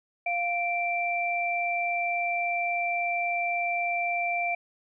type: tone pair together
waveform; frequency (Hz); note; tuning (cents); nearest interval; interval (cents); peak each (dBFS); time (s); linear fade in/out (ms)
sine; 698.4 / 2349; F5 / D7; 0 / 0; octave + major sixth; 2100; -28; 0.26-4.55; 5
effects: none